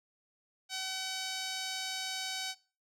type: tone with band-pass filter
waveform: sawtooth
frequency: 758 Hz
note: F#5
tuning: 42 cents sharp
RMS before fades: -38 dBFS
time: 0.69-2.55 s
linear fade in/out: 50 ms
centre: 4700 Hz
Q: 1.3
effects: noise-tail reverb RT60 0.4 s tail -22 dB re dry